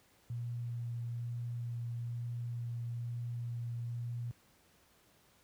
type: tone with vibrato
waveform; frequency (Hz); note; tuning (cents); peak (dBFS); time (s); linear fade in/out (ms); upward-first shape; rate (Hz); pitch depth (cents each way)
sine; 118.9; A#2; +35; -36; 0.3-4.31; 0; sine; 1.1; 9
effects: pink hiss -67 dBFS RMS until 5.43 s + high-pass 60 Hz 12 dB/octave